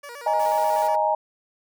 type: tone with vibrato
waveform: 15% pulse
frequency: 523 Hz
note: C5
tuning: 1 cent flat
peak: -30 dBFS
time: 0.03-0.96 s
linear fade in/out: 10 ms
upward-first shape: square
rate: 8.2 Hz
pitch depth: 160 cents each way
type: chord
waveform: sine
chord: D# suspended fourth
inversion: none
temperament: just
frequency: 622.3 / 829.7 / 933.4 Hz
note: D#5 / G#5 / A#5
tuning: 0 / -2 / +2 cents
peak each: -23 dBFS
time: 0.26-1.15 s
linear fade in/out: 5 ms
type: noise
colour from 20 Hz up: white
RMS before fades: -41 dBFS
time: 0.39-0.88 s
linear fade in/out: 10 ms
effects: none